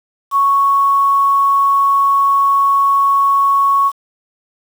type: tone with quantisation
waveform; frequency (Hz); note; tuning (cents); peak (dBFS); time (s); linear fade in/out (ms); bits
sine; 1108.7; C#6; 0; -9; 0.31-3.92; 50; 6
effects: none